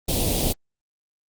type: band-stop noise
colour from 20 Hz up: pink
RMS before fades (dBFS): -22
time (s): 0.08-0.53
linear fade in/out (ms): 10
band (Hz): 720 to 2900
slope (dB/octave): 24
effects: Opus 32 kbps